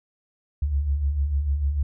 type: beating tone pair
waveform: sine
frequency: 65.41 / 72.11 Hz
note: C2 / D2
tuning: 0 / -31 cents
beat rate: 6.7 Hz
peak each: -30 / -21 dBFS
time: 0.62-1.83 s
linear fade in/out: 5 ms
effects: none